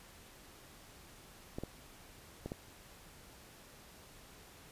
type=clicks; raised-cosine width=2 ms; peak=-26 dBFS; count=4; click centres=1.585 / 1.636 / 2.46 / 2.519 s; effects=pink hiss -57 dBFS RMS until 4.71 s + resampled to 32000 Hz